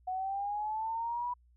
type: linear sweep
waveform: sine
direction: up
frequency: 734 to 985 Hz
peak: -32 dBFS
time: 0.07-1.34 s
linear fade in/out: 10 ms
effects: added 60 Hz sine -61 dBFS peak until 1.56 s